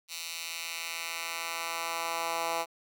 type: tone with high-pass filter sweep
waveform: 10% pulse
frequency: 166.5 Hz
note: E3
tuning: 18 cents sharp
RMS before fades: -35 dBFS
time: 0.08-2.66 s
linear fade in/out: 50 ms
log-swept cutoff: 3600 to 730 Hz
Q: 1.1
effects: none